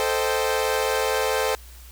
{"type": "chord", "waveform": "sawtooth", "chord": "A half-diminished seventh", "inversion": "none", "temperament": "equal with one note detuned", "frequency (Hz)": [440, 521.1, 622.3, 784], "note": ["A4", "C5", "Eb5", "G5"], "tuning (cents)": [0, -7, 0, 0], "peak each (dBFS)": [-21, -21, -27, -26], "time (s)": [0, 1.55], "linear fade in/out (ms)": 0, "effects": ["added 60 Hz sine -42 dBFS peak until 1.91 s", "white hiss -49 dBFS RMS until 1.91 s"]}